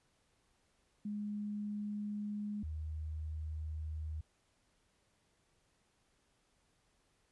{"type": "tone pair in turn", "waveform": "sine", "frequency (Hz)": [207.7, 77.8], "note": ["G#3", "D#2"], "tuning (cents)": [0, 0], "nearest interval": "octave + perfect fourth", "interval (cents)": 1700, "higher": "first", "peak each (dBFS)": [-37, -38], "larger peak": "first", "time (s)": [[1.05, 2.63], [2.63, 4.21]], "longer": "neither", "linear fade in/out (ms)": 5, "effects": ["pink hiss -75 dBFS RMS until 7.31 s", "resampled to 24000 Hz"]}